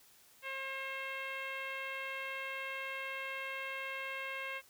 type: tone with low-pass filter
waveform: 10% pulse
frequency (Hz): 536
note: C5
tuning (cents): +42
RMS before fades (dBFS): -41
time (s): 0.42-4.62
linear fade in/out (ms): 50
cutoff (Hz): 2500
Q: 2.2
effects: white hiss -63 dBFS RMS until 4.69 s

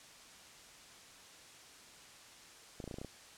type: clicks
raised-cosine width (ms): 2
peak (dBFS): -30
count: 8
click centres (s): 2.802 / 2.841 / 2.877 / 2.912 / 2.942 / 2.985 / 3.015 / 3.047
effects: white hiss -56 dBFS RMS until 3.37 s + low-pass 8000 Hz 12 dB/octave

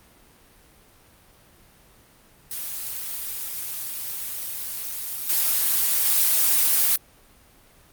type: noise with level steps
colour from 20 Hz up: blue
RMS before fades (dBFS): -31 / -21 / -19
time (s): 2.51-6.96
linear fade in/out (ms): 2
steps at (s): 5.29 / 6.05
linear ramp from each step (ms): 5
effects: pink hiss -54 dBFS RMS until 7.92 s + Opus 32 kbps

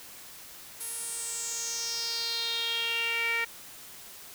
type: tone with band-pass filter sweep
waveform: sawtooth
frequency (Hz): 462.6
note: A#4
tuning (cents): -13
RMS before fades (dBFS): -32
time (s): 0.8-3.45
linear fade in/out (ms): 10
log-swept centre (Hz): 11000 to 2100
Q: 5.3
effects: white hiss -47 dBFS RMS until 4.34 s

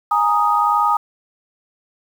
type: chord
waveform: sine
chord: Ab suspended second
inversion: none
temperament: equal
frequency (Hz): 830.6 / 932.3 / 1244.5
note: Ab5 / Bb5 / Eb6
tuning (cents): 0 / 0 / 0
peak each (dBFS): -19 / -19 / -16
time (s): 0.11-0.97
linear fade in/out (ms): 5
effects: 7-bit

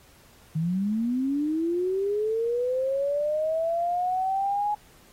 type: linear sweep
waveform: sine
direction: up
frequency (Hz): 152.9 to 840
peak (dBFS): -23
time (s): 0.55-4.75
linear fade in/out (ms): 10
effects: pink hiss -56 dBFS RMS until 5.12 s + AAC 48 kbps

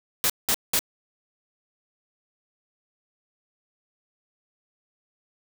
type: noise bursts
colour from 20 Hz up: white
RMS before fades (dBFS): -22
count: 3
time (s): 0.24-0.791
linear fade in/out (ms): 0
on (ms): 57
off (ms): 190
effects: none

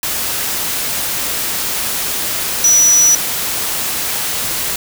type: tone in noise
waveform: sine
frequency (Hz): 5900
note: F#8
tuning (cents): -6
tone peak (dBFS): -7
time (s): 2.64-3.15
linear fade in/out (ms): 2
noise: white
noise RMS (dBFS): -19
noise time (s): 0.03-4.76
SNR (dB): +9
effects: none

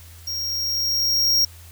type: tone with level ramp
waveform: square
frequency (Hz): 5588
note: F8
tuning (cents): 0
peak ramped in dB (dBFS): -26 to -15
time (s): 0.27-1.45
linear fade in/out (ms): 5
effects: added 84 Hz sine -42 dBFS peak until 1.71 s + white hiss -48 dBFS RMS until 1.71 s

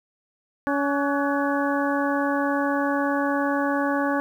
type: harmonic tone with a mistuned harmonic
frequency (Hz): 282.3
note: C#4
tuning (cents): +32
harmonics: 1 / 2 / 3 / 4 / 5 / 6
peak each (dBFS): -24 / -27 / -29 / -30 / -31 / -32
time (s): 0.67-4.2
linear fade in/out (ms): 0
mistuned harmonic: 5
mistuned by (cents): +84
effects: 9-bit

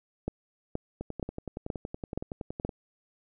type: two click trains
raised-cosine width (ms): 2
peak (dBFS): -17 / -22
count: 6 / 19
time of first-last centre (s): 0.28-2.65 / 1.01-2.692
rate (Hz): 2.11 / 10.7
effects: none

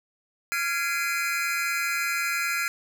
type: tone cluster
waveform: square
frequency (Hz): 1386 / 1663 / 2059 / 2314 / 2475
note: F6 / G#6 / C7 / D7 / D#7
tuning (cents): -14 / +2 / -28 / -26 / -10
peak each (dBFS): -30 / -33 / -33 / -34 / -33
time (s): 0.52-2.68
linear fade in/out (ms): 0
effects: 9-bit

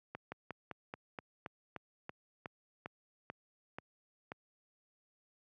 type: slowing click train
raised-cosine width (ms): 0.5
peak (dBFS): -27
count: 14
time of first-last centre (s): 0.15-4.319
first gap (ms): 170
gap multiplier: 1.1
effects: high-pass 100 Hz 12 dB/octave

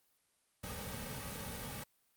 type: noise with comb filter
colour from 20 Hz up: pink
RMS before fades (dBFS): -43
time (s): 0.63-1.84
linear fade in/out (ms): 10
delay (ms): 2.9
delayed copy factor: -0.85
effects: white hiss -75 dBFS RMS until 2.16 s + Opus 32 kbps

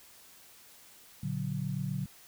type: chord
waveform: sine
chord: Bb augmented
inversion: none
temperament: equal with one note detuned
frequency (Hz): 116.54 / 144.14 / 185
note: Bb2 / D3 / F#3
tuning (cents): 0 / -32 / 0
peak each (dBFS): -38 / -34 / -36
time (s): 1.23-2.06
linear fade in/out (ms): 5
effects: white hiss -56 dBFS RMS until 2.27 s

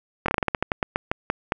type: slowing click train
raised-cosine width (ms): 0.5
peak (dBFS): -6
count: 15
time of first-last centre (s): 0.26-1.521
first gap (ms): 23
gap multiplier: 1.19
effects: none

